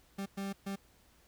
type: tone bursts at uneven times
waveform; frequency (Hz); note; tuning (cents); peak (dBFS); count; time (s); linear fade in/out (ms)
40% pulse; 196.6; G3; +5; -35; 3; 0.18-0.26 / 0.37-0.53 / 0.66-0.76; 10
effects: added 60 Hz sine -70 dBFS peak until 1.27 s + pink hiss -66 dBFS RMS until 1.27 s